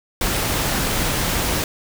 pink noise, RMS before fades -21 dBFS, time 0.21-1.64 s, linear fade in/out 2 ms, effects none

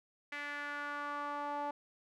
sawtooth tone with band-pass filter sweep, 290 Hz, D4, 22 cents flat, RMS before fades -40 dBFS, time 0.32-1.71 s, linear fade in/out 5 ms, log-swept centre 2000 to 830 Hz, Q 3.3, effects none

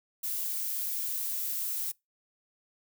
violet noise, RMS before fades -33 dBFS, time 0.23-1.92 s, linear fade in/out 10 ms, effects noise-tail reverb RT60 0.2 s tail -24 dB re dry

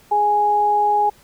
sine tone pair together, 415.3 / 830.6 Hz, G#4 / G#5, 0 / 0 cents, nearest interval octave, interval 1200 cents, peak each -24 / -14 dBFS, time 0.11-1.1 s, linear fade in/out 10 ms, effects pink hiss -51 dBFS RMS until 1.23 s

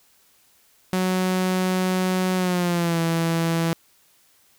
sawtooth tone with pitch glide, 185 to 165.77 Hz, F#3 to E3, 0 to +10 cents, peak -16 dBFS, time 0.93-3.73 s, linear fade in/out 0 ms, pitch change -190 cents, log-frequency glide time 2.36-3 s, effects white hiss -59 dBFS RMS until 4.58 s

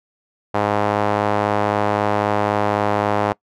sawtooth tone with band-pass filter, 103.83 Hz, G#2, in tune, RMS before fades -19 dBFS, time 0.54-3.33 s, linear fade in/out 10 ms, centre 800 Hz, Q 1.4, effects noise-tail reverb RT60 0.1 s tail -22 dB re dry

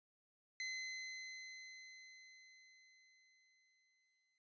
sawtooth tone with exponential decay, 2048 Hz, C7, 38 cents flat, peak -37 dBFS, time 0.6-4.38 s, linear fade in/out 1 ms, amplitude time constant 820 ms, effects noise-tail reverb RT60 0.2 s tail -23 dB re dry + resampled to 16000 Hz

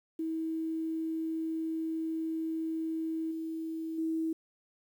sine tone with level steps, 322.4 Hz, E4, 38 cents flat, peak -31 / -34 / -29 dBFS, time 0.19-4.33 s, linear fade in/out 5 ms, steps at 3.31 / 3.98 s, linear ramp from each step 5 ms, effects 10-bit

